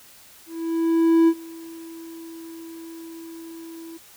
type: tone with ADSR envelope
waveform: triangle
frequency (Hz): 329.6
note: E4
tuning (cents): 0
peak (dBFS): -10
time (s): 0.46-3.98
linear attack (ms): 820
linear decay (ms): 58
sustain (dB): -24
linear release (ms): 16
effects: white hiss -49 dBFS RMS until 4.16 s